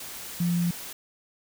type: tone in noise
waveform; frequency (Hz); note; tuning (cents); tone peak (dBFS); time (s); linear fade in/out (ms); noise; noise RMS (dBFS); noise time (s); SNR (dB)
sine; 173.3; F3; -13; -22; 0.4-0.71; 5; white; -39; 0-0.93; +14
effects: none